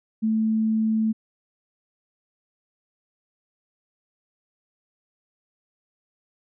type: tone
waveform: sine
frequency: 220 Hz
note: A3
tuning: in tune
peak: -19 dBFS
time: 0.22-1.13 s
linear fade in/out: 20 ms
effects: none